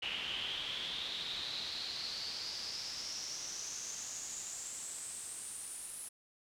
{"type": "noise with band-pass filter sweep", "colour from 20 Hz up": "brown", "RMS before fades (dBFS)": -42, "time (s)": [0.02, 6.09], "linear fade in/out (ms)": 10, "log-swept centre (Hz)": [2900, 10000], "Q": 7.1, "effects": []}